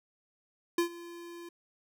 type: tone with ADSR envelope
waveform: square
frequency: 343.1 Hz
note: F4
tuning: 31 cents flat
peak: -24 dBFS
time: 0.78-1.49 s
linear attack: 4 ms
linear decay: 100 ms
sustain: -20 dB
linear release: 5 ms
effects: none